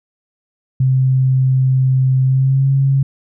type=tone with pitch glide; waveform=sine; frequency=130.81 to 136.21 Hz; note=C3 to C#3; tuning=0 to -30 cents; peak=-10 dBFS; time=0.8-3.03 s; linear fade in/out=5 ms; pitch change=+70 cents; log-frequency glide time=2.24-2.69 s; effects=none